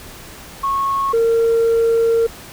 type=tone pair in turn; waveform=sine; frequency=1097 / 458.8 Hz; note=C#6 / A#4; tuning=-18 / -28 cents; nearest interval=octave + minor third; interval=1510 cents; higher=first; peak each=-15 / -10 dBFS; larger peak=second; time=0.63-1.13 / 1.13-2.27 s; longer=second; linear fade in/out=10 ms; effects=tanh soft clip ceiling -10 dBFS + pink hiss -37 dBFS RMS until 2.52 s